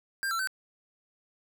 square tone with pitch steps, 1590 / 1345 / 1533 Hz, G6 / E6 / G6, +24 / +34 / -39 cents, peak -29 dBFS, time 0.23-0.473 s, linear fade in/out 0 ms, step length 81 ms, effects none

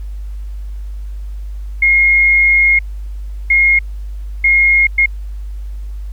sine tone bursts at uneven times, 2147 Hz, C7, 44 cents sharp, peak -7 dBFS, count 4, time 1.82-2.79 / 3.5-3.79 / 4.44-4.87 / 4.98-5.06 s, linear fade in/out 5 ms, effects added 50 Hz sine -22 dBFS peak until 6.12 s + pink hiss -52 dBFS RMS until 6.12 s

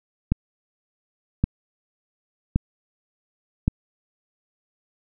click train, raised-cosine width 5 ms, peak -6 dBFS, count 4, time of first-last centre 0.32-3.679 s, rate 0.893 Hz, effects none

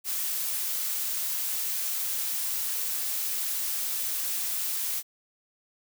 blue noise, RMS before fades -30 dBFS, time 0.04-5.03 s, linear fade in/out 50 ms, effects none

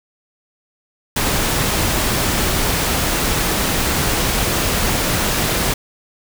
pink noise, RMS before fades -18 dBFS, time 1.16-5.74 s, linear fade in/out 5 ms, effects none

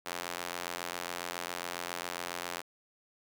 square tone with high-pass filter, 43.65 Hz, F1, in tune, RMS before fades -39 dBFS, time 0.05-2.62 s, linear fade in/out 20 ms, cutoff 700 Hz, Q 0.58, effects none

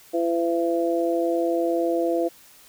harmonic tone, 168.7 Hz, E3, 40 cents sharp, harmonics 2 / 3 / 4, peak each -23 / -25 / -26 dBFS, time 0.13-2.29 s, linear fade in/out 20 ms, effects white hiss -51 dBFS RMS until 2.68 s

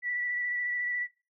sine tone with vibrato, 1958 Hz, B6, 15 cents flat, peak -29 dBFS, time 0.02-1.08 s, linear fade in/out 50 ms, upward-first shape square, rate 14 Hz, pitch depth 12 cents each way, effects noise-tail reverb RT60 0.3 s tail -19 dB re dry

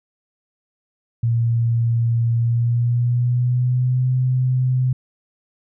sine tone with pitch glide, 116.54 to 127.82 Hz, A#2 to C3, 0 to -40 cents, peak -15 dBFS, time 1.23-4.93 s, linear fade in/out 5 ms, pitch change +160 cents, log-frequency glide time 2.36-4.1 s, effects none

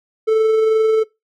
triangle tone with amplitude modulation, 440 Hz, A4, in tune, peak -8 dBFS, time 0.27-1.04 s, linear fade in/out 20 ms, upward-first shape sine, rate 22.7 Hz, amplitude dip 25%, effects noise-tail reverb RT60 0.2 s tail -21 dB re dry

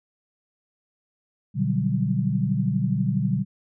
sine chord, G major seventh, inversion first, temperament just, 122.5 / 147 / 183.75 / 196 Hz, B2 / D3 / F#3 / G3, -14 / +2 / -12 / 0 cents, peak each -26 dBFS, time 1.54-3.45 s, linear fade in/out 50 ms, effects none

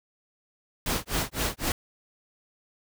pink noise with tremolo, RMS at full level -26 dBFS, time 0.86-1.72 s, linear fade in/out 2 ms, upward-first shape sine, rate 3.9 Hz, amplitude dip 100%, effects none

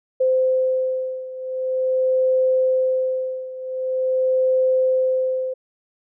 sine beating tone pair, 517 / 517.45 Hz, C5 / C5, -21 / -19 cents, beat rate 0.45 Hz, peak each -19 / -22 dBFS, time 0.2-5.54 s, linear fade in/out 10 ms, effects none

